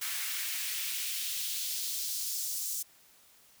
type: noise with high-pass filter sweep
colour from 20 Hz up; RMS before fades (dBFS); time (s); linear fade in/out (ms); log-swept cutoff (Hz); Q
white; -35; 0.01-2.83; 10; 1600 to 6600; 1.4
effects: white hiss -61 dBFS RMS until 3.6 s